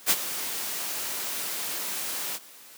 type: noise with ADSR envelope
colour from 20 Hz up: white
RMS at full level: -19 dBFS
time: 0.06-2.39 s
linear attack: 47 ms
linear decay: 43 ms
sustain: -13 dB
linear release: 39 ms
effects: white hiss -49 dBFS RMS until 2.77 s + high-pass 200 Hz 12 dB/octave